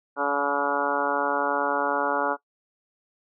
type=harmonic tone with a mistuned harmonic; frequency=142.7 Hz; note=D3; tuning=49 cents flat; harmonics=2 / 3 / 4 / 5 / 6 / 7 / 8 / 9 / 10; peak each=-33 / -32 / -29 / -33 / -29 / -32 / -31 / -33 / -29 dBFS; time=0.16-2.37 s; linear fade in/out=50 ms; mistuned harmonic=7; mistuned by=-17 cents; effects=noise-tail reverb RT60 0.1 s tail -21 dB re dry